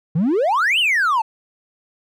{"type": "exponential two-way sweep", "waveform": "triangle", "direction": "up then down", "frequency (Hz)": [146.83, 3136, 852], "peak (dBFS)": -12, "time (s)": [0.15, 1.22], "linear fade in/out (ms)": 10, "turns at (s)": 0.79, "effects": ["tanh soft clip ceiling -9 dBFS"]}